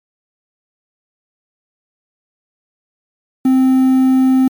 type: tone with quantisation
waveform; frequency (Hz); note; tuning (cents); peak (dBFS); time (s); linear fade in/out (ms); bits
triangle; 261.3; C4; -2; -6; 3.45-4.48; 5; 6
effects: MP3 96 kbps